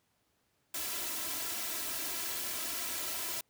white noise with comb filter, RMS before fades -37 dBFS, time 0.74-3.41 s, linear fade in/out 5 ms, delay 3 ms, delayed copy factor +0.7, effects pink hiss -75 dBFS RMS until 3.49 s + high-pass 80 Hz 12 dB/octave

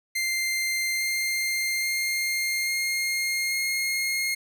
sawtooth tone with pitch steps, 2093 / 2105 / 2117 / 2130 / 2142 Hz, C7 / C7 / C7 / C7 / C7, 0 / +10 / +20 / +30 / +40 cents, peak -21 dBFS, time 0.15-4.35 s, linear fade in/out 10 ms, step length 840 ms, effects none

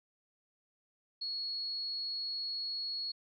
sine tone, 4341 Hz, C#8, 37 cents flat, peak -35 dBFS, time 1.21-3.12 s, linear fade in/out 10 ms, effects none

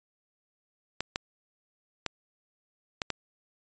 clicks, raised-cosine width 0.2 ms, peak -12 dBFS, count 5, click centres 1.006 / 1.159 / 2.063 / 3.018 / 3.103 s, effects resampled to 16000 Hz

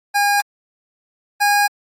25% pulse tone pair in turn, 814 / 818.7 Hz, G#5 / G#5, -35 / -25 cents, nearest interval unison, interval 10 cents, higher second, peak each -10 / -9 dBFS, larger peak second, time 0.14-0.42 / 1.4-1.68 s, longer neither, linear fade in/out 20 ms, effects AAC 48 kbps

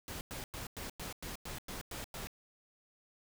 pink noise bursts, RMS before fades -43 dBFS, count 10, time 0.08-2.271 s, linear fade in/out 0 ms, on 130 ms, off 99 ms, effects none

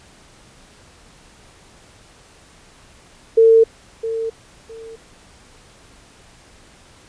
sine tone with echo, 451.3 Hz, A4, 44 cents sharp, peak -7 dBFS, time 3.37-3.64 s, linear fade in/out 10 ms, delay 660 ms, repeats 2, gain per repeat -13 dB, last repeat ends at 4.96 s, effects pink hiss -48 dBFS RMS until 7.08 s + resampled to 22050 Hz

